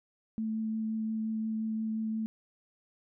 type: tone with vibrato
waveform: sine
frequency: 220.1 Hz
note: A3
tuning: 1 cent sharp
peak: -30 dBFS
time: 0.38-2.26 s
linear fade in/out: 0 ms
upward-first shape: triangle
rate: 5.7 Hz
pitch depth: 11 cents each way
effects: none